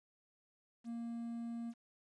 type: tone with quantisation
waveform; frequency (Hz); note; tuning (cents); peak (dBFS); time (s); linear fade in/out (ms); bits
triangle; 233.1; A#3; 0; -38; 0.84-1.74; 50; 11
effects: resampled to 22050 Hz